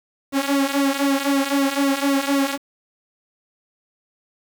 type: tone with flanger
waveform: sawtooth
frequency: 277.2 Hz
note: C#4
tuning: in tune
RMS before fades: -20 dBFS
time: 0.32-2.58 s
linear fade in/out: 50 ms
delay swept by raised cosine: 1.2 to 3.8 ms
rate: 3.9 Hz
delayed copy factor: -0.75
effects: 7-bit